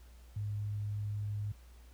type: tone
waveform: sine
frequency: 103.83 Hz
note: G#2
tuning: in tune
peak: -34 dBFS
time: 0.36-1.52 s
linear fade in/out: 5 ms
effects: added 60 Hz sine -53 dBFS peak until 1.93 s + pink hiss -65 dBFS RMS until 1.93 s